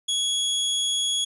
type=tone; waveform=sawtooth; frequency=3345 Hz; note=G#7; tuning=12 cents sharp; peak=-19 dBFS; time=0.08-1.25 s; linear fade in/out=10 ms; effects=resampled to 24000 Hz